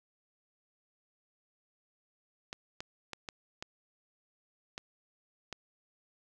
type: clicks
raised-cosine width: 0.2 ms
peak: -22 dBFS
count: 7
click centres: 2.529 / 2.805 / 3.133 / 3.288 / 3.625 / 4.779 / 5.527 s
effects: none